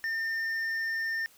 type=tone with hard clipping; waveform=sine; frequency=1808 Hz; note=A6; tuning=47 cents sharp; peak=-30 dBFS; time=0.04-1.26 s; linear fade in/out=0 ms; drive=4 dB; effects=white hiss -59 dBFS RMS until 1.37 s